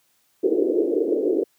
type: band-pass noise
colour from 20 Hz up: pink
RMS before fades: -21 dBFS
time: 0.43-1.44 s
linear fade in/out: 10 ms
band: 320 to 470 Hz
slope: 48 dB/octave
effects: white hiss -65 dBFS RMS until 1.58 s + high-pass 60 Hz 12 dB/octave